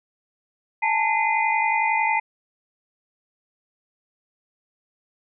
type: tone cluster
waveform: sine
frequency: 845 / 896 / 2053 / 2441 Hz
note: G#5 / A5 / C7 / D#7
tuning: +30 / +31 / -33 / -34 cents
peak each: -26 / -22 / -24 / -27 dBFS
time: 0.82-2.2 s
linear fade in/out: 10 ms
effects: none